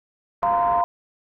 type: low-pass noise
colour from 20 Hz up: white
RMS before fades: -35 dBFS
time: 0.42-0.82 s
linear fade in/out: 10 ms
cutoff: 1500 Hz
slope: 24 dB/octave
type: chord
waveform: sine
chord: F suspended fourth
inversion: none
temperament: equal with one note detuned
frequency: 698.5 / 932.3 / 1031.5 Hz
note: F5 / Bb5 / C6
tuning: 0 / 0 / -25 cents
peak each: -20 / -24 / -22 dBFS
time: 0.43-0.84 s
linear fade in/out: 0 ms
effects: none